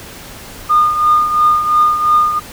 sine tone with tremolo, 1219 Hz, D#6, 36 cents flat, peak -5 dBFS, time 0.69-2.4 s, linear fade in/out 20 ms, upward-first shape triangle, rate 2.9 Hz, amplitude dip 70%, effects tanh soft clip ceiling -2 dBFS + pink hiss -33 dBFS RMS until 2.52 s

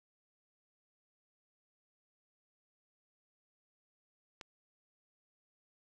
click, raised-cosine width 0.2 ms, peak -28 dBFS, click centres 4.412 s, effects none

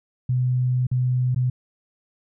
sine tone with dropouts, 126.1 Hz, B2, 36 cents sharp, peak -18 dBFS, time 0.29-1.5 s, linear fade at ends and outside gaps 5 ms, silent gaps 0.869-0.914 / 1.347-1.36 s, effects none

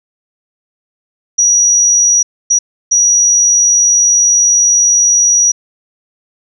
sine tone bursts at uneven times, 5800 Hz, F#8, 35 cents flat, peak -6 dBFS, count 3, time 1.38-2.23 / 2.5-2.59 / 2.91-5.52 s, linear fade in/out 10 ms, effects none

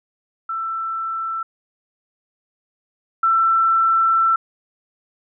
sine tone pair in turn, 1333 / 1337.9 Hz, E6 / E6, +19 / +25 cents, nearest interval unison, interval 6 cents, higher second, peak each -22 / -13 dBFS, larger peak second, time 0.49-1.43 / 3.23-4.36 s, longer second, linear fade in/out 5 ms, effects none

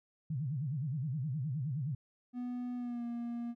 sine tone with vibrato, 140.5 Hz, C#3, 24 cents sharp, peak -33 dBFS, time 0.3-1.95 s, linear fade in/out 5 ms, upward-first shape sine, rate 9.6 Hz, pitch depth 250 cents each way
triangle tone with pitch glide, 246.2 to 236.6 Hz, B3 to A#3, -5 to +26 cents, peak -34 dBFS, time 2.33-3.55 s, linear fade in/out 50 ms, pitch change -69 cents, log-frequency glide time 2.76-3.04 s
effects none

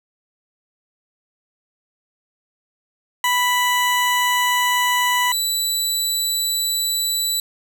20% pulse tone pair in turn, 987.8 / 3960 Hz, B5 / B7, 0 / +4 cents, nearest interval 2 octaves, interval 2404 cents, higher second, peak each -11 / -13 dBFS, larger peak first, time 3.24-5.32 / 5.32-7.4 s, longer neither, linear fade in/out 2 ms, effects none

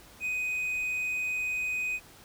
triangle tone, 2501 Hz, D#7, 8 cents sharp, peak -27 dBFS, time 0.2-2 s, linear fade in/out 50 ms, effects pink hiss -53 dBFS RMS until 2.24 s

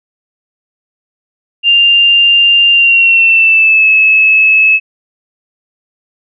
sine tone with pitch glide, 2794 to 2592 Hz, F7 to E7, 0 to -30 cents, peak -4 dBFS, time 1.63-4.8 s, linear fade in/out 50 ms, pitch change -130 cents, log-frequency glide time 2.71-3.88 s, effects none

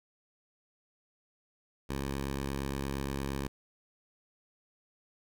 10% pulse tone, 68.6 Hz, C#2, 17 cents flat, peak -25 dBFS, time 1.89-3.48 s, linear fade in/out 10 ms, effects none

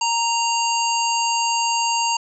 harmonic tone with a mistuned harmonic, 930 Hz, A#5, 4 cents flat, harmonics 1 / 3 / 5 / 7 / 8, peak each -20 / -25 / -27 / -28 / -29 dBFS, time 0.01-2.17 s, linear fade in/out 5 ms, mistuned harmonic 7, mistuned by +26 cents, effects none

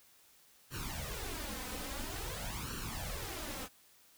pink noise with flanger, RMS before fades -41 dBFS, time 0.7-3.69 s, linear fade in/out 50 ms, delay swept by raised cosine 0.69 to 3.99 ms, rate 0.49 Hz, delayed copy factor +0.75, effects white hiss -64 dBFS RMS until 4.17 s

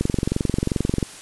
click train, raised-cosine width 3 ms, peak -7 dBFS, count 24, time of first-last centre 0.01-1.028 s, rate 22.6 Hz, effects white hiss -40 dBFS RMS until 1.21 s + resampled to 24000 Hz

